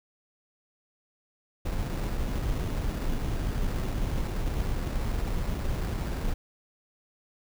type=noise with sample-and-hold; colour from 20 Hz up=brown; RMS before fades=-29 dBFS; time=1.65-6.34 s; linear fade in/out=10 ms; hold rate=3150 Hz; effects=none